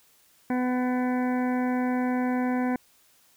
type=harmonic tone; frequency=250.8 Hz; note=B3; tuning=27 cents sharp; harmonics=1 / 2 / 3 / 4 / 6 / 7 / 8 / 9; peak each=-24 / -34 / -33 / -38 / -40 / -42 / -44 / -46 dBFS; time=0.5-2.76 s; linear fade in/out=2 ms; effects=white hiss -61 dBFS RMS until 3.36 s